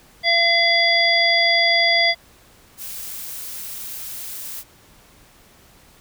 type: harmonic tone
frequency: 681 Hz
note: F5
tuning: 44 cents flat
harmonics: 1 / 3 / 5 / 7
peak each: -21 / -17 / -21 / -20 dBFS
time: 0.23-2.15 s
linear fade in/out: 50 ms
type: noise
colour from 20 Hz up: blue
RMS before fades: -32 dBFS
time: 2.77-4.64 s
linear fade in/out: 50 ms
effects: pink hiss -51 dBFS RMS until 6 s